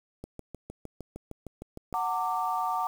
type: click train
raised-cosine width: 2 ms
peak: -26 dBFS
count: 12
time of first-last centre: 0.24-1.927 s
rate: 6.52 Hz
type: chord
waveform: sine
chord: Gb augmented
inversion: none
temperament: equal with one note detuned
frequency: 740 / 909.5 / 1174.7 Hz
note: Gb5 / Bb5 / D6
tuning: 0 / -43 / 0 cents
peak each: -31 dBFS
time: 1.94-2.87 s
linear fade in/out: 0 ms
effects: 8-bit